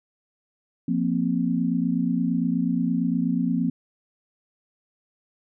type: chord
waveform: sine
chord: F suspended fourth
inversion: none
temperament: equal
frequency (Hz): 174.61 / 233.1 / 261.6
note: F3 / Bb3 / C4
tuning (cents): 0 / 0 / 0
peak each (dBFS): -25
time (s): 0.88-3.7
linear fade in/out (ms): 5
effects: none